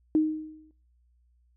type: tone with exponential decay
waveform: sine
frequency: 311.1 Hz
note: D#4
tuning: in tune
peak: -17 dBFS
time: 0.15-0.71 s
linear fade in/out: 1 ms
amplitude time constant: 120 ms
effects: noise-tail reverb RT60 0.4 s tail -23 dB re dry + added 60 Hz sine -62 dBFS peak until 1.56 s